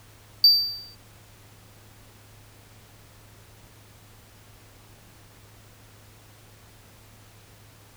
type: tone with exponential decay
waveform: triangle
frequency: 4649 Hz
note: D8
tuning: 18 cents flat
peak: -8 dBFS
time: 0.44-0.95 s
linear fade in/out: 2 ms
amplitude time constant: 110 ms
effects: added 105 Hz sine -53 dBFS peak until 7.96 s + pink hiss -53 dBFS RMS until 7.96 s